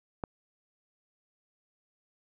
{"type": "click", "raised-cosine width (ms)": 1, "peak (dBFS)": -19, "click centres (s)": 0.238, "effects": []}